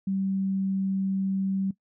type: tone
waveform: sine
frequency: 192.9 Hz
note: G3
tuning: 28 cents flat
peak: -24 dBFS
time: 0.07-1.71 s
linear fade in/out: 5 ms
effects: noise-tail reverb RT60 0.1 s tail -18 dB re dry